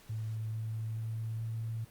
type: tone with pitch steps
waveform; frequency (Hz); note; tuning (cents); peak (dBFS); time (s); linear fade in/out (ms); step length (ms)
sine; 110 / 110.96 / 111.92 / 112.9; A2 / A2 / A2 / A2; 0 / +15 / +30 / +45; -34; 0.09-1.85; 10; 440
effects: pink hiss -59 dBFS RMS until 1.9 s + Opus 48 kbps